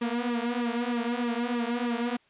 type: tone with flanger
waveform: sawtooth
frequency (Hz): 238.7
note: A#3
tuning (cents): +41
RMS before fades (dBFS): -29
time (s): 0.01-2.17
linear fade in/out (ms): 10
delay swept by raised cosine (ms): 1.3 to 5.9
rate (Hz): 3.2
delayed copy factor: -0.8
effects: white hiss -64 dBFS RMS until 2.29 s + resampled to 8000 Hz